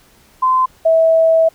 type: tone pair in turn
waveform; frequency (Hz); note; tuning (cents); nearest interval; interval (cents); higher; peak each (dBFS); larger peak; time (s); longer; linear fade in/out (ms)
sine; 1031 / 650.5; C6 / E5; -26 / -23; minor sixth; 797; first; -10 / -8; second; 0.42-0.66 / 0.85-1.49; second; 10
effects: pink hiss -50 dBFS RMS until 1.54 s